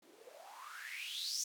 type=noise with band-pass filter sweep; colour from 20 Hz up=blue; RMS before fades=-45 dBFS; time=0.02-1.44 s; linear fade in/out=5 ms; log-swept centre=290 to 6300 Hz; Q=8.1; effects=none